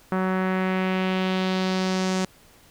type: tone with low-pass filter sweep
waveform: sawtooth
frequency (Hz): 187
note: F#3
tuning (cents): +19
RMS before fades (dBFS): -24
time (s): 0.12-2.25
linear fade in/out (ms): 2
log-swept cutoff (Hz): 1400 to 6900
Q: 1.8
effects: pink hiss -54 dBFS RMS until 2.7 s